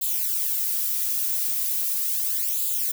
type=noise with flanger; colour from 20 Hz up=violet; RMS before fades=-25 dBFS; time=0.01-2.92 s; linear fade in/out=10 ms; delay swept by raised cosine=0.26 to 3.36 ms; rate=0.38 Hz; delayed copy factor=+0.75; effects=none